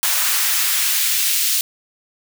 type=noise with high-pass filter sweep; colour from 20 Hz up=white; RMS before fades=-18 dBFS; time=0.03-1.61 s; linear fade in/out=0 ms; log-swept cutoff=1000 to 3100 Hz; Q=0.95; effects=none